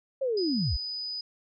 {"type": "linear sweep", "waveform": "sine", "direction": "down", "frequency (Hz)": [554.4, 40.96], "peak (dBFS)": -25, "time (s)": [0.21, 0.77], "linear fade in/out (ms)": 10}
{"type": "tone", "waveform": "sine", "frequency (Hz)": 4979, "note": "D#8", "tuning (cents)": 0, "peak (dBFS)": -32, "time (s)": [0.37, 1.21], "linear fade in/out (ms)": 5}
{"effects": []}